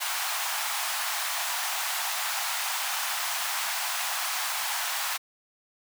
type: high-pass noise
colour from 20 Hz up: pink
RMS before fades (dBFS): -30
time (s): 0-5.18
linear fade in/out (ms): 20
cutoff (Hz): 730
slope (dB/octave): 48
effects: none